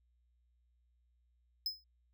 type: tone with exponential decay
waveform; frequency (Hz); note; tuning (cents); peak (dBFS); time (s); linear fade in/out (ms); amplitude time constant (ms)
square; 5100; D#8; +42; -31; 1.66-1.84; 2; 37
effects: added 60 Hz sine -70 dBFS peak until 2.13 s